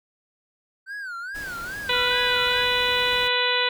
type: tone with vibrato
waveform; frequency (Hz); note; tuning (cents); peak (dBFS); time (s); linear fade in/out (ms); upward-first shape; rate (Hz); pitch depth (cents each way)
triangle; 1513; F#6; +38; -29; 0.86-2.66; 50; sine; 2.4; 170
type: noise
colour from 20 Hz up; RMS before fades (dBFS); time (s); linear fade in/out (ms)
pink; -40; 1.34-3.29; 20
type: harmonic tone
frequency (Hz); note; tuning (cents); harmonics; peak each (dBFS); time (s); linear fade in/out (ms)
493.9; B4; 0; 1 / 2 / 3 / 4 / 5 / 6 / 7 / 8; -28 / -28 / -28 / -28 / -28 / -28 / -28 / -28; 1.89-3.69; 5
effects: none